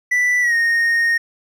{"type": "tone with pitch glide", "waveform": "triangle", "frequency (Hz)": [1975.5, 1853.9], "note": ["B6", "A#6"], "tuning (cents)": [0, -10], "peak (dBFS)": -12, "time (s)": [0.11, 1.18], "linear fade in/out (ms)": 10, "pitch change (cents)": -110, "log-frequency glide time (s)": [0.41, 0.54], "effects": []}